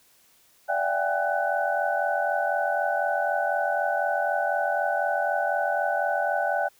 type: tone cluster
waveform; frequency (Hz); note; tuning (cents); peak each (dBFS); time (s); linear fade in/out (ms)
sine; 586 / 672 / 764 / 808 / 1495; D5 / E5 / G5 / G#5 / F#6; -4 / +33 / -45 / -48 / +17; -29; 0.68-6.69; 20
effects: white hiss -60 dBFS RMS until 6.79 s